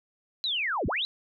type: linear two-way sweep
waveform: sine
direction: down then up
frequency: 4100 to 31.42 to 4100 Hz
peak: -26 dBFS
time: 0.44-1.05 s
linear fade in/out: 0 ms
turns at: 0.87 s
effects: none